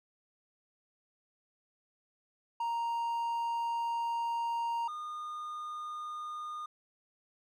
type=tone pair in turn; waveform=triangle; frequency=932.3 / 1221 Hz; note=A#5 / D#6; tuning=0 / -33 cents; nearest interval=perfect fourth; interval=467 cents; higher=second; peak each=-29 / -36 dBFS; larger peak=first; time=2.6-4.88 / 4.88-6.66 s; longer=first; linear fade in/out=5 ms; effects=none